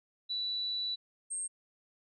sine tone pair in turn, 3953 / 8464 Hz, B7 / C9, +1 / +19 cents, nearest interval octave + minor second, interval 1318 cents, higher second, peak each -32 / -34 dBFS, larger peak first, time 0.29-0.96 / 1.3-1.48 s, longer first, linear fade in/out 20 ms, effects none

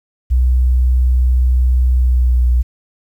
sine tone with pitch glide, 62.7 to 61.02 Hz, B1 to B1, +27 to -20 cents, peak -9 dBFS, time 0.3-2.63 s, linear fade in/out 20 ms, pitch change -47 cents, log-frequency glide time 1.96-2.51 s, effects 8-bit

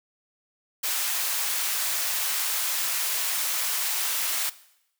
white high-pass noise, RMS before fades -27 dBFS, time 0.83-4.5 s, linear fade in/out 10 ms, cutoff 840 Hz, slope 12 dB/octave, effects noise-tail reverb RT60 0.8 s tail -18 dB re dry

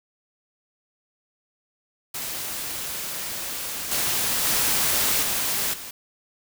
white noise with level steps, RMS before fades -31 / -24 / -22 / -25 / -37 dBFS, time 2.14-5.91 s, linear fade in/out 5 ms, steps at 3.91 / 4.44 / 5.22 / 5.73 s, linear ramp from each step 10 ms, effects none

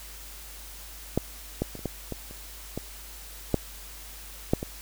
clicks, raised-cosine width 2 ms, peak -9 / -12 / -24 / -29 / -15 / -19 / -30 / -17 / -8 / -7 / -18 dBFS, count 11, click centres 1.176 / 1.62 / 1.753 / 1.792 / 1.857 / 2.123 / 2.31 / 2.776 / 3.543 / 4.535 / 4.629 s, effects added 50 Hz sine -45 dBFS peak until 4.81 s + white hiss -45 dBFS RMS until 4.81 s

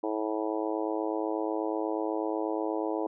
harmonic tone, 108.2 Hz, A2, 29 cents flat, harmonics 3 / 4 / 5 / 6 / 7 / 8 / 9, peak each -32 / -34 / -36 / -38 / -39 / -40 / -41 dBFS, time 0.03-3.07 s, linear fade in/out 5 ms, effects none

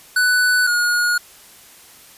square tone pair in turn, 1490 / 1440.1 Hz, F#6 / F#6, +12 / -47 cents, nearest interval minor second, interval 59 cents, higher first, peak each -14 / -16 dBFS, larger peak first, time 0.16-0.67 / 0.67-1.18 s, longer neither, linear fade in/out 5 ms, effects white hiss -45 dBFS RMS until 2.17 s + resampled to 32000 Hz

